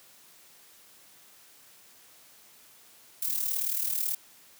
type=noise with amplitude modulation; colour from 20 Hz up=violet; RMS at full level=-27 dBFS; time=3.22-4.15 s; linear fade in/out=5 ms; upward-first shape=sine; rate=38.3 Hz; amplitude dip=65%; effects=white hiss -56 dBFS RMS until 4.59 s + high-pass 100 Hz 12 dB/octave